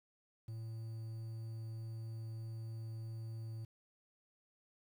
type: tone with quantisation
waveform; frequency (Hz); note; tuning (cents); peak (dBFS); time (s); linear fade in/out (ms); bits
triangle; 112.3; A2; +36; -40; 0.48-3.65; 5; 11
effects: none